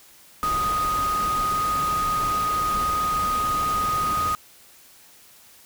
sine tone in noise, 1244.5 Hz, D#6, in tune, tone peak -21 dBFS, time 0.43-4.35 s, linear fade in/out 0 ms, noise pink, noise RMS -32 dBFS, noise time 0.43-4.35 s, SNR +8 dB, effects white hiss -51 dBFS RMS until 5.65 s

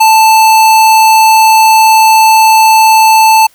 square tone, 881 Hz, A5, 2 cents sharp, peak -3 dBFS, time 0-3.47 s, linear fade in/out 10 ms, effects white hiss -47 dBFS RMS until 3.54 s

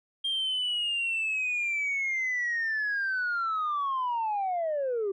sine linear sweep, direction down, 3210 to 378.8 Hz, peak -25 dBFS, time 0.24-5.12 s, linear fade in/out 10 ms, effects tanh soft clip ceiling -24 dBFS

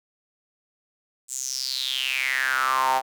sawtooth tone with high-pass filter sweep, 131.3 Hz, C3, 6 cents sharp, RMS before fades -25 dBFS, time 1.28-3.02 s, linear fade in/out 50 ms, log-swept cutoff 7800 to 780 Hz, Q 7.4, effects none

